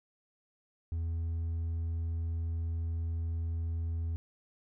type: tone with hard clipping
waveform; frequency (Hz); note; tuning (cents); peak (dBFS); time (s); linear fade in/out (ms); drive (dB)
sine; 82.9; E2; +10; -32; 0.92-4.16; 0; 2
effects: none